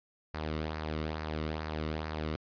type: tone with flanger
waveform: sawtooth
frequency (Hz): 77.78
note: D#2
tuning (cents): 0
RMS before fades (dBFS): -36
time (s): 0.34-2.36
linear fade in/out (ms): 0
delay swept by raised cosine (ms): 0.29 to 1.24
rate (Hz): 2.3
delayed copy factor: -0.55
effects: resampled to 11025 Hz